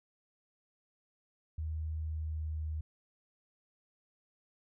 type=tone with pitch glide; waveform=sine; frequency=78.6 to 77.79 Hz; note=D#2 to D#2; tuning=+18 to 0 cents; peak=-34 dBFS; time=1.58-2.81 s; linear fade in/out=5 ms; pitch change=-18 cents; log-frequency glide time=1.98-2.61 s; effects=none